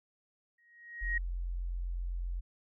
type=tone with exponential growth; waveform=sine; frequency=1885 Hz; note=A#6; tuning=19 cents sharp; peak=-28 dBFS; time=0.58-1.18 s; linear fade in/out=5 ms; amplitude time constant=130 ms
type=tone; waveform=sine; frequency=43.91 Hz; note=F1; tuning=10 cents sharp; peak=-33 dBFS; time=1.01-2.41 s; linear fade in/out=20 ms
effects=none